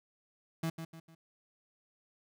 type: tone with echo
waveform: 35% pulse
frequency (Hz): 163.2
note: E3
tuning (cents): -17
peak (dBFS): -30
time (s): 0.63-0.7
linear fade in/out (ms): 5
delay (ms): 150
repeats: 3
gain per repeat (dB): -8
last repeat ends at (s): 1.15
effects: none